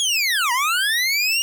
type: linear two-way sweep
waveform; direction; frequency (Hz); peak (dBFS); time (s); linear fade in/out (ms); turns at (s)
25% pulse; down then up; 3383 to 932.3 to 2861; -14; 0-1.42; 0; 0.52
effects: none